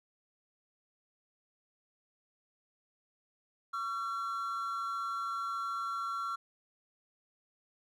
triangle tone pair together, 1126 / 1359.2 Hz, C#6 / F6, +27 / -47 cents, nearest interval minor third, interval 326 cents, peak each -38 / -33 dBFS, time 3.73-6.36 s, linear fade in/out 10 ms, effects none

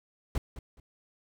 brown noise with echo, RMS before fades -28 dBFS, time 0.35-0.38 s, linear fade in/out 2 ms, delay 210 ms, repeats 2, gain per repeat -13 dB, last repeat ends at 0.8 s, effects none

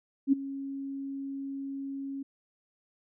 sine tone with ADSR envelope, 274.3 Hz, C#4, 18 cents flat, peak -17 dBFS, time 0.27-2.23 s, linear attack 55 ms, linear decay 13 ms, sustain -17 dB, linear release 8 ms, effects none

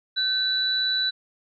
sine tone pair together, 1537 / 3961 Hz, G6 / B7, -35 / +4 cents, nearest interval octave + major third, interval 1639 cents, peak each -28 / -22 dBFS, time 0.16-1.11 s, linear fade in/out 20 ms, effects none

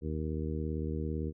harmonic tone, 77.78 Hz, D#2, in tune, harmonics 1 / 2 / 3 / 4 / 5 / 6, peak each -35 / -38 / -40 / -41 / -42 / -43 dBFS, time 0.01-1.33 s, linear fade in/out 50 ms, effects none

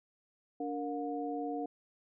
sine tone cluster, 289 / 465.2 / 718 Hz, D4 / A#4 / F5, -28 / -4 / +48 cents, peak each -37 / -40 / -39 dBFS, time 0.6-1.66 s, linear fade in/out 5 ms, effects none

